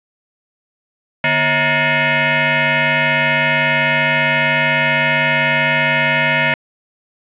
sine tone with frequency modulation, 149.7 Hz, D3, 33 cents sharp, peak -12 dBFS, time 1.24-6.54 s, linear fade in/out 2 ms, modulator 395 Hz, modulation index 6.4, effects resampled to 8000 Hz + 7-bit

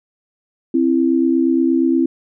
sine tone pair together, 263.6 / 332.1 Hz, C4 / E4, +13 / +13 cents, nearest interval major third, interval 400 cents, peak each -15 dBFS, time 0.74-2.06 s, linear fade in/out 5 ms, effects none

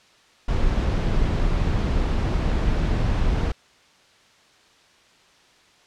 brown noise, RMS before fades -21 dBFS, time 0.48-3.52 s, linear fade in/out 5 ms, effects white hiss -55 dBFS RMS until 5.86 s + low-pass 5000 Hz 12 dB/octave

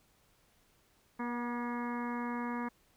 harmonic tone with a mistuned harmonic, 240 Hz, B3, 49 cents flat, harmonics 1 / 2 / 3 / 4 / 5 / 6 / 7 / 8 / 9, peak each -36 / -45 / -49 / -41 / -45 / -53 / -47 / -54 / -50 dBFS, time 1.19-2.69 s, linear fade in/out 10 ms, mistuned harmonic 3, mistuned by +25 cents, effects pink hiss -69 dBFS RMS until 2.96 s

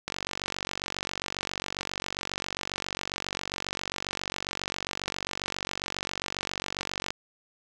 click train, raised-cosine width 0.2 ms, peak -13 dBFS, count 334, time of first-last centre 0.08-7.105 s, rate 47.4 Hz, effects none

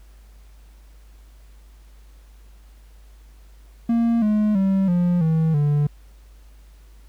triangle tone with pitch steps, 232.3 / 211.8 / 193.1 / 176.05 / 160.51 / 146.34 Hz, A#3 / G#3 / G3 / F3 / E3 / D3, -6 / +34 / -26 / +14 / -46 / -6 cents, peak -14 dBFS, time 3.89-5.87 s, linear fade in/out 5 ms, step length 330 ms, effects added 51 Hz sine -44 dBFS peak until 7.08 s + pink hiss -59 dBFS RMS until 7.08 s

